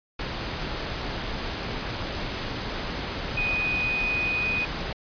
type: tone in noise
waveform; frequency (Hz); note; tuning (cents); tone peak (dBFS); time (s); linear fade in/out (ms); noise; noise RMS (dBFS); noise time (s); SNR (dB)
sine; 2489; D#7; 0; -24; 3.37-4.65; 5; pink; -31; 0.19-4.93; +4
effects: resampled to 11025 Hz